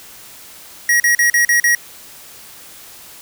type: tone bursts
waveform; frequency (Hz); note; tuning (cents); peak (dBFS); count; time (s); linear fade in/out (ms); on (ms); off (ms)
square; 1900; A#6; +33; -11; 6; 0.89-1.75; 2; 110; 40
effects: white hiss -39 dBFS RMS until 3.21 s